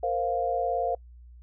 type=chord; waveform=sine; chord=Bb suspended second; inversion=none; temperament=just; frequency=466.2 / 524.4 / 699.2 Hz; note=Bb4 / C5 / F5; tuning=0 / +4 / +2 cents; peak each=-31 / -30 / -27 dBFS; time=0.03-0.95 s; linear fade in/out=5 ms; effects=noise-tail reverb RT60 0.1 s tail -26 dB re dry + added 60 Hz sine -46 dBFS peak until 1.42 s